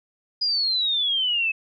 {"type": "exponential sweep", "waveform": "sine", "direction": "down", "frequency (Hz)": [4952, 2578], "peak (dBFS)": -20, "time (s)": [0.41, 1.52], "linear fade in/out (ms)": 10, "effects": []}